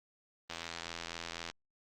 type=click train; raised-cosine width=0.2 ms; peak=-22 dBFS; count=85; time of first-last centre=0.5-1.5 s; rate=84 Hz; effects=Opus 24 kbps